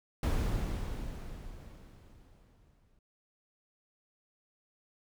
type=noise with exponential decay; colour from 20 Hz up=brown; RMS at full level=-28 dBFS; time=0.23-2.99 s; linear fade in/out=2 ms; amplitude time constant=600 ms; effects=none